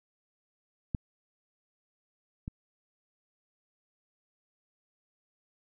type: clicks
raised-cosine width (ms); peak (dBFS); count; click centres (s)
5; -17 / -24; 2; 0.948 / 2.479
effects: none